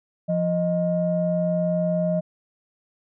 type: tone pair together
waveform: sine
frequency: 173.67 / 622.3 Hz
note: F3 / D#5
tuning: -9 / 0 cents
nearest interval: octave + minor seventh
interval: 2209 cents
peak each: -22 dBFS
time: 0.28-2.21 s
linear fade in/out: 20 ms
effects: tanh soft clip ceiling -12 dBFS